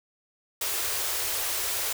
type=band-stop noise; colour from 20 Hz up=white; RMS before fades=-29 dBFS; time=0.61-1.93 s; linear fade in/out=5 ms; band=110 to 330 Hz; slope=96 dB/octave; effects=none